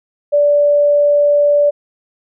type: tone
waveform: sine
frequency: 582 Hz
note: D5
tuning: 16 cents flat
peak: -8 dBFS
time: 0.32-1.71 s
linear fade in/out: 20 ms
effects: none